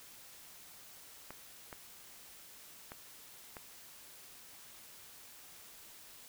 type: clicks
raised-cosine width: 0.5 ms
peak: -30 dBFS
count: 4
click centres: 1.306 / 1.728 / 2.919 / 3.568 s
effects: white hiss -55 dBFS RMS until 6.28 s